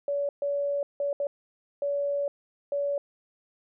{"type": "tone bursts at uneven times", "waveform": "sine", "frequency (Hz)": 569, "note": "C#5", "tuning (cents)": 45, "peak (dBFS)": -25, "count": 6, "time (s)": [[0.08, 0.29], [0.42, 0.83], [1, 1.13], [1.2, 1.27], [1.82, 2.28], [2.72, 2.98]], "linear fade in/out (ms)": 2, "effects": []}